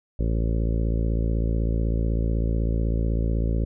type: harmonic tone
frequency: 56 Hz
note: A1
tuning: 31 cents sharp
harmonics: 1 / 2 / 3 / 4 / 5 / 6 / 7 / 8 / 9 / 10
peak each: -22 / -28 / -32 / -34 / -36 / -38 / -39 / -40 / -41 / -42 dBFS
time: 0.19-3.65 s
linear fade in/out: 5 ms
effects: none